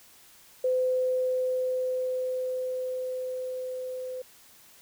sine tone with level ramp, 510 Hz, C5, 44 cents flat, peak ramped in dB -22 to -33 dBFS, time 0.64-4.22 s, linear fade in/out 5 ms, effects white hiss -55 dBFS RMS until 4.81 s

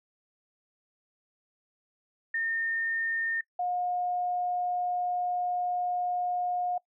sine tone pair in turn, 1822 / 717 Hz, A#6 / F5, -40 / +45 cents, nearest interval octave + major third, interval 1615 cents, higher first, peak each -27 dBFS, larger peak neither, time 2.34-3.41 / 3.59-6.78 s, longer second, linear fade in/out 5 ms, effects noise-tail reverb RT60 0.1 s tail -23 dB re dry

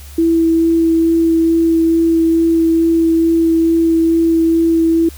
sine tone with vibrato, 329.3 Hz, E4, 2 cents flat, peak -9 dBFS, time 0.18-5.09 s, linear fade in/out 5 ms, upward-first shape sine, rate 2.3 Hz, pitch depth 9 cents each way, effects added 71 Hz sine -32 dBFS peak until 5.17 s + white hiss -40 dBFS RMS until 5.17 s

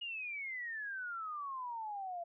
sine exponential sweep, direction down, 2886 to 674 Hz, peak -39 dBFS, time 0.01-2.24 s, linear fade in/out 10 ms, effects none

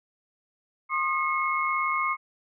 sine tone cluster, 1068 / 1225 / 2177 Hz, C6 / D#6 / C#7, +35 / -27 / -32 cents, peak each -28 dBFS, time 0.89-2.17 s, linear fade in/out 50 ms, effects none

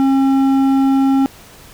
sine tone with hard clipping, 270 Hz, C#4, 45 cents flat, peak -12 dBFS, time 0-1.26 s, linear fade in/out 0 ms, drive 8 dB, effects pink hiss -41 dBFS RMS until 1.73 s

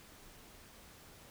silence, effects pink hiss -57 dBFS RMS until 1.3 s

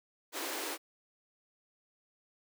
pink high-pass noise, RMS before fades -38 dBFS, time 0.32-0.78 s, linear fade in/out 50 ms, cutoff 280 Hz, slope 96 dB/octave, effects none

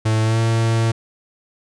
45% pulse tone with pitch glide, 110 to 113.55 Hz, A2 to A#2, 0 to -45 cents, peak -15 dBFS, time 0.05-0.92 s, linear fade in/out 10 ms, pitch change +55 cents, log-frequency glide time 0.22-0.4 s, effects resampled to 22050 Hz

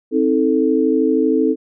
sine chord, A diminished, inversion first, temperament just, 264 / 316.8 / 440 Hz, C4 / Eb4 / A4, +16 / +31 / 0 cents, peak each -17 dBFS, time 0.11-1.56 s, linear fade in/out 50 ms, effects none

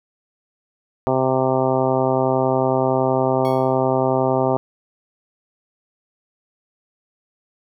harmonic tone, 130.81 Hz, C3, in tune, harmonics 1 / 2 / 3 / 4 / 5 / 6 / 7 / 8 / 9, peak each -25 / -24 / -22 / -23 / -22 / -25 / -26 / -34 / -31 dBFS, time 1.07-4.57 s, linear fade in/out 0 ms
15% pulse tone with exponential decay, 1106 Hz, C#6, 4 cents flat, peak -26 dBFS, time 3.45-3.86 s, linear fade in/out 0 ms, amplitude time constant 89 ms
effects none

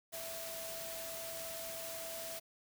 sine tone in noise, 659 Hz, E5, 1 cent flat, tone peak -46 dBFS, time 0.12-2.4 s, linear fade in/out 20 ms, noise white, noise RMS -45 dBFS, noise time 0.12-2.4 s, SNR -4 dB, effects none

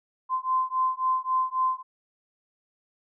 sine beating tone pair, 1033 / 1036.7 Hz, C6 / C6, -22 / -16 cents, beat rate 3.7 Hz, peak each -26 dBFS, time 0.29-1.83 s, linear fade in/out 50 ms, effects none

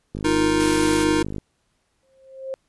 click train, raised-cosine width 3 ms, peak -17 dBFS, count 64, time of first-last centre 0.15-1.383 s, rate 51.1 Hz
square chord, Eb suspended second, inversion none, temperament just, 311.1 / 350 / 466.7 Hz, Eb4 / F4 / Bb4, 0 / +4 / +2 cents, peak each -20 / -24 / -26 dBFS, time 0.24-1.23 s, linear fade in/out 10 ms
white noise, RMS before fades -30 dBFS, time 0.6-1.04 s, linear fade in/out 2 ms
sine tone with exponential growth, 531 Hz, C5, 25 cents sharp, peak -24 dBFS, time 2.03-2.54 s, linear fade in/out 0 ms, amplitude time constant 110 ms
effects pink hiss -69 dBFS RMS until 2.68 s + resampled to 24000 Hz

